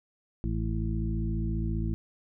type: harmonic tone with a mistuned harmonic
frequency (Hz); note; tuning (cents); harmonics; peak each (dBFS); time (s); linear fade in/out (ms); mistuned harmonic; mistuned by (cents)
55; A1; 0; 1 / 2 / 3 / 4 / 6; -30 / -33 / -35 / -36 / -38; 0.44-1.94; 0; 1; -18
effects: none